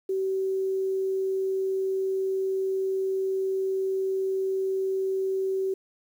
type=tone with quantisation; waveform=sine; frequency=382.8 Hz; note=G4; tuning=41 cents flat; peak=-24 dBFS; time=0.09-5.74 s; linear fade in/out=5 ms; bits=9; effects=none